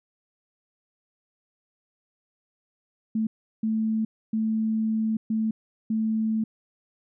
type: tone bursts at uneven times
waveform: sine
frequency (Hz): 220.1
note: A3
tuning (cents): +1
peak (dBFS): -22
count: 5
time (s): 3.15-3.27 / 3.63-4.05 / 4.33-5.17 / 5.3-5.51 / 5.9-6.44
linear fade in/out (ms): 5
effects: none

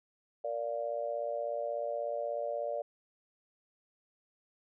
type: chord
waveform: sine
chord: Bb major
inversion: none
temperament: just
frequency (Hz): 466.2 / 582.7 / 699.2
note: Bb4 / D5 / F5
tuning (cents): 0 / -14 / +2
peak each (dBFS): -40 / -34 / -40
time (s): 0.44-2.82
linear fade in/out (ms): 5
effects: none

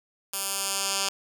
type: tone with band-pass filter sweep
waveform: 10% pulse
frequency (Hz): 196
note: G3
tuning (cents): 0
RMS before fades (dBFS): -29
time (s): 0.33-1.09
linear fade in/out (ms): 5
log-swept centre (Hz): 12000 to 6000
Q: 0.92
effects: none

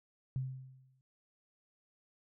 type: tone with exponential decay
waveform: sine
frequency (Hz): 130.81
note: C3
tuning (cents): 0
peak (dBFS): -31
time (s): 0.36-1.01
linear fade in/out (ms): 0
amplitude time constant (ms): 140
effects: none

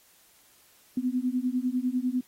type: beating tone pair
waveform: sine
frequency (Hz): 246.9 / 256.9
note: B3 / C4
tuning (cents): 0 / -32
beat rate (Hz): 10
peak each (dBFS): -28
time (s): 0.97-2.21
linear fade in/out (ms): 5
effects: white hiss -60 dBFS RMS until 2.27 s + AAC 48 kbps

